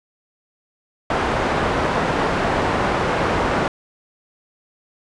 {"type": "low-pass noise", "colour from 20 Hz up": "white", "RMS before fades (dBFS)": -20, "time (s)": [1.1, 3.68], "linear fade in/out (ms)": 2, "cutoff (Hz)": 1100, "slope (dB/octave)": 12, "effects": ["resampled to 22050 Hz"]}